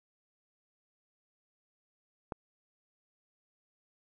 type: click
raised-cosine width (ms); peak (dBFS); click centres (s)
1; -22; 2.322
effects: none